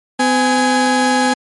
30% pulse tone pair together, 254.4 / 831 Hz, C4 / G#5, -48 / +1 cents, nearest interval octave + minor sixth, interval 2049 cents, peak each -12 dBFS, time 0.19-1.34 s, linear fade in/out 10 ms, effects MP3 48 kbps

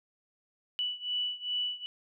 sine beating tone pair, 2960 / 2962.5 Hz, F#7 / F#7, 0 / +1 cents, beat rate 2.5 Hz, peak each -33 / -35 dBFS, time 0.79-1.86 s, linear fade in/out 0 ms, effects none

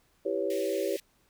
sine chord, C# half-diminished seventh, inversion first, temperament equal with one note detuned, 329.6 / 392 / 493.9 / 557.6 Hz, E4 / G4 / B4 / C#5, 0 / 0 / 0 / +10 cents, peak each -35 / -31 / -34 / -32 dBFS, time 0.25-0.97 s, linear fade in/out 10 ms
pink high-pass noise, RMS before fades -45 dBFS, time 0.5-1 s, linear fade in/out 2 ms, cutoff 1800 Hz, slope 96 dB/octave
effects pink hiss -68 dBFS RMS until 1.29 s

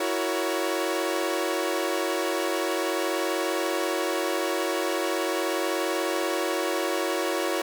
sawtooth chord, F# dominant seventh, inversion third, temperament equal with one note detuned, 329.6 / 370 / 466.2 / 560.8 Hz, E4 / F#4 / A#4 / C#5, 0 / 0 / 0 / +20 cents, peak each -26 / -26 / -29 / -26 dBFS, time 0-7.62 s, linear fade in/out 5 ms, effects none

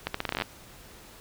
accelerating click train, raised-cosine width 0.3 ms, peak -12 dBFS, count 12, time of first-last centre 0.07-0.421 s, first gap 74 ms, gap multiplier 0.81, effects pink hiss -50 dBFS RMS until 1.2 s

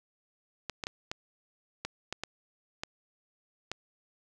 clicks, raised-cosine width 0.2 ms, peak -17 dBFS, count 9, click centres 0.697 / 0.838 / 0.869 / 1.115 / 1.85 / 2.126 / 2.236 / 2.835 / 3.716 s, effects none

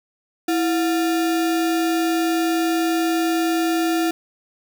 sine tone with sample-and-hold, 329.6 Hz, E4, in tune, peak -17 dBFS, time 0.48-4.11 s, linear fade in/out 5 ms, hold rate 1050 Hz, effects none

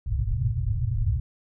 white low-pass noise, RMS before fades -25 dBFS, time 0.06-1.2 s, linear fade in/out 5 ms, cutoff 130 Hz, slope 96 dB/octave, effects none

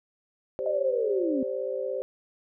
sine chord, G suspended fourth, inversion none, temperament equal with one note detuned, 392 / 523.3 / 580.6 Hz, G4 / C5 / D5, 0 / 0 / -20 cents, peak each -34 / -30 / -35 dBFS, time 0.59-2.02 s, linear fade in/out 0 ms
sine linear sweep, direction down, 630 to 252.1 Hz, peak -25 dBFS, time 0.66-1.43 s, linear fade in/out 2 ms
effects none

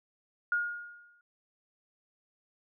sine tone with exponential decay, 1428 Hz, F6, 38 cents sharp, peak -24 dBFS, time 0.52-1.21 s, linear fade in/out 2 ms, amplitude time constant 150 ms, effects none

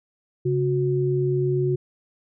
sine tone pair together, 136.72 / 365.3 Hz, C#3 / F#4, -24 / -22 cents, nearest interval octave + perfect fourth, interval 1702 cents, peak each -22 dBFS, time 0.45-1.76 s, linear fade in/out 10 ms, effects none

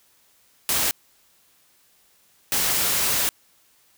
white noise bursts at uneven times, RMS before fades -22 dBFS, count 2, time 0.69-0.91 / 2.52-3.29 s, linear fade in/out 0 ms, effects white hiss -60 dBFS RMS until 3.97 s

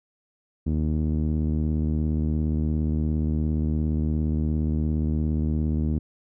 sawtooth tone with low-pass filter, 77.2 Hz, D#2, 13 cents flat, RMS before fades -24 dBFS, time 0.66-5.99 s, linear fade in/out 10 ms, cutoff 260 Hz, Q 2, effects none

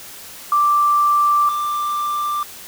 sine / triangle tone pair in turn, 1174.7 / 1181.5 Hz, D6 / D6, 0 / +10 cents, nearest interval unison, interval 10 cents, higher second, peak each -12 / -17 dBFS, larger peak first, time 0.52-1.49 / 1.49-2.43 s, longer first, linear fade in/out 2 ms, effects white hiss -37 dBFS RMS until 2.67 s

